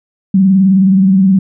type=tone with vibrato; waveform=sine; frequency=191.2 Hz; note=G3; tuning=43 cents flat; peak=-5 dBFS; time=0.34-1.39 s; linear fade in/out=5 ms; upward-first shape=sine; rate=19 Hz; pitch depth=66 cents each way; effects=none